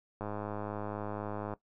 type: click train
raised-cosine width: 1 ms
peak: -24 dBFS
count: 139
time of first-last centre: 0.21-1.537 s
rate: 104 Hz
effects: noise-tail reverb RT60 0.1 s tail -17 dB re dry